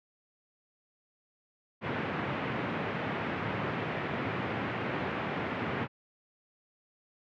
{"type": "band-pass noise", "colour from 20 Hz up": "pink", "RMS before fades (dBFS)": -34, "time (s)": [1.81, 5.88], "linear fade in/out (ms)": 50, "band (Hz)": [110, 2500], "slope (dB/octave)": 24, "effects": []}